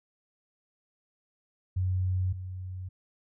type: tone pair in turn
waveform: sine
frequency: 92.4 / 92.4 Hz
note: F#2 / F#2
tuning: -2 / -2 cents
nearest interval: unison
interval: 0 cents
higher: neither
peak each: -25 / -35 dBFS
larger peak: first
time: 1.76-2.33 / 2.33-2.89 s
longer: first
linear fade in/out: 10 ms
effects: none